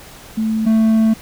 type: tone pair in turn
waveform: sine / triangle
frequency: 220 / 221.5 Hz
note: A3 / A3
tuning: 0 / +12 cents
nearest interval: unison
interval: 12 cents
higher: second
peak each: -15 / -8 dBFS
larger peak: second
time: 0.37-0.66 / 0.66-1.14 s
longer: second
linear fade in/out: 10 ms
effects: pink hiss -39 dBFS RMS until 1.21 s